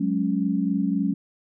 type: chord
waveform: sine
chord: F# suspended second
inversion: none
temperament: equal with one note detuned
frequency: 185 / 208.7 / 277.2 Hz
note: F#3 / G#3 / C#4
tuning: 0 / +9 / 0 cents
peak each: -25 dBFS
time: 0-1.14 s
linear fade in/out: 10 ms
effects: none